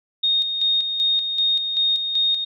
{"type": "tone with tremolo", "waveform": "sine", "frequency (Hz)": 3704, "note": "A#7", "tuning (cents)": -12, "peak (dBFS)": -16, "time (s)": [0.23, 2.45], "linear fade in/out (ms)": 10, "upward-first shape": "square", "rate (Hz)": 2.6, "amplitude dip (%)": 50, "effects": []}